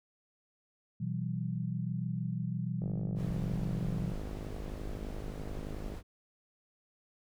sine chord, E minor, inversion second, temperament equal with one note detuned, 123.47 / 164.81 / 191.08 Hz, B2 / E3 / G3, 0 / 0 / -44 cents, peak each -36 / -36 / -38 dBFS, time 1-4.13 s, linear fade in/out 10 ms
click train, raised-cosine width 2 ms, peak -30 dBFS, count 162, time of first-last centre 2.82-5.94 s, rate 51.6 Hz
brown noise, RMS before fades -41 dBFS, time 3.15-6.03 s, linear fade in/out 50 ms
effects none

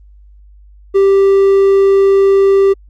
triangle tone, 392 Hz, G4, in tune, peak -4 dBFS, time 0.94-2.74 s, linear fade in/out 20 ms, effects added 50 Hz sine -38 dBFS peak until 2.89 s + Opus 32 kbps

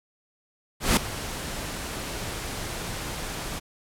pink noise with ADSR envelope, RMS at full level -18 dBFS, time 0.8-3.6 s, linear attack 170 ms, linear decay 3 ms, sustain -15 dB, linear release 21 ms, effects low-pass 12000 Hz 12 dB/octave

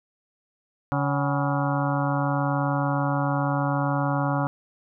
harmonic tone with a mistuned harmonic, 140.7 Hz, C#3, 26 cents sharp, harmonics 1 / 2 / 4 / 5 / 6 / 7 / 8 / 9 / 10, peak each -25 / -28 / -31 / -32 / -33 / -33 / -34 / -35 / -35 dBFS, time 0.92-4.47 s, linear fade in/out 0 ms, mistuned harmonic 5, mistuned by +100 cents, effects none

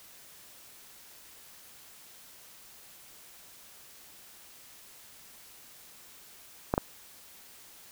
clicks, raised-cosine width 1 ms, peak -10 dBFS, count 2, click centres 6.739 / 6.779 s, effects white hiss -53 dBFS RMS until 7.91 s

